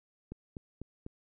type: click train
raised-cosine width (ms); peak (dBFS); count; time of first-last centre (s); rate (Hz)
3; -28; 4; 0.32-1.064; 4.03
effects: none